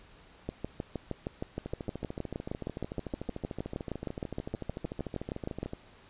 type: two click trains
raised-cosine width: 2 ms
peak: -20 / -23 dBFS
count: 34 / 56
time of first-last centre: 0.49-5.63 / 1.66-5.734 s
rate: 6.42 / 13.5 Hz
effects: pink hiss -57 dBFS RMS until 6.09 s + resampled to 8000 Hz